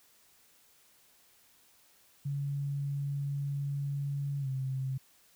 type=tone with pitch glide; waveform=sine; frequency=141.2 to 132.51 Hz; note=C#3 to C3; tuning=+32 to +22 cents; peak=-31 dBFS; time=2.25-4.98 s; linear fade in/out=10 ms; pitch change=-110 cents; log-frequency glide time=4.4-4.48 s; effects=white hiss -64 dBFS RMS until 5.35 s